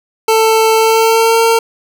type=tone with pitch glide; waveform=25% pulse; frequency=444 to 456 Hz; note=A4 to A#4; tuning=+16 to -38 cents; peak=-4 dBFS; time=0.28-1.59 s; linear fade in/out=5 ms; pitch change=+46 cents; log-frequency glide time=0.74-1.4 s; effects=none